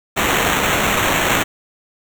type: noise with sample-and-hold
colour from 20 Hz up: white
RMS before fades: -17 dBFS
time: 0.16-1.44 s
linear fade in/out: 20 ms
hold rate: 4900 Hz
effects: none